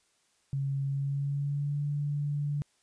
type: tone with pitch glide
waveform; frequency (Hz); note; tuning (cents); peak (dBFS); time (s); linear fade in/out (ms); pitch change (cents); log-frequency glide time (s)
sine; 137.8 to 145.32; C#3 to D3; -10 to -18; -28; 0.53-2.62; 0; +92; 0.85-1.83
effects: white hiss -70 dBFS RMS until 2.82 s + resampled to 22050 Hz